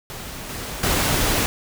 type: noise with level steps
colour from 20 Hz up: pink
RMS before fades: -34 / -31 / -20 dBFS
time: 0.1-1.46 s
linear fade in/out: 0 ms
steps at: 0.49 / 0.83 s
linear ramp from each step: 5 ms
effects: none